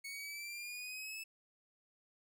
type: exponential sweep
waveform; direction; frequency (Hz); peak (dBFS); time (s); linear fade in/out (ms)
sawtooth; up; 2211 to 2625; -40; 0.04-1.24; 10
effects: none